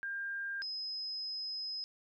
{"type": "tone pair in turn", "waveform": "sine", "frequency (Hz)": [1600, 5080], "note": ["G6", "D#8"], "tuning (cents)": [35, 35], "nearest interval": "octave + minor sixth", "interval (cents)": 2000, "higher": "second", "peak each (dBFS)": [-36, -37], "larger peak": "first", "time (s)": [[0.03, 0.62], [0.62, 1.84]], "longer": "second", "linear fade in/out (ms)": 0, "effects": ["13-bit"]}